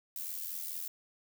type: noise with amplitude modulation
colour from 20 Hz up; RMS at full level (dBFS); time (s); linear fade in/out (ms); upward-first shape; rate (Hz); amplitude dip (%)
violet; -37; 0.16-0.88; 2; sine; 84.5; 60
effects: none